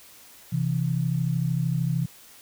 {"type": "tone pair together", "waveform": "sine", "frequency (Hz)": [131.61, 164.81], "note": ["C3", "E3"], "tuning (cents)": [11, 0], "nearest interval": "major third", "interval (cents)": 389, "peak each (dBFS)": -25, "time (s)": [0.52, 2.06], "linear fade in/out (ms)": 10, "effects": ["white hiss -50 dBFS RMS until 2.41 s"]}